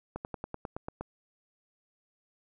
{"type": "slowing click train", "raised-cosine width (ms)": 1, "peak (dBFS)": -22, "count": 9, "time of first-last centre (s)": [0.16, 1.01], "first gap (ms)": 89, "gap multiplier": 1.05, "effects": []}